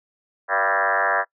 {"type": "tone with frequency modulation", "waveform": "sine", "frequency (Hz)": 1174.7, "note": "D6", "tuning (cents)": 0, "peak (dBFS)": -17, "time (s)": [0.48, 1.25], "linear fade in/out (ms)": 50, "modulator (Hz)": 96.9, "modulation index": 6.5, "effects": ["noise-tail reverb RT60 0.1 s tail -24 dB re dry", "high-pass 400 Hz 12 dB/octave"]}